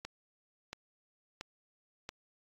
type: click train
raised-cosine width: 0.2 ms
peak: -23 dBFS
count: 4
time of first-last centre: 0.05-2.091 s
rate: 1.47 Hz
effects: AAC 48 kbps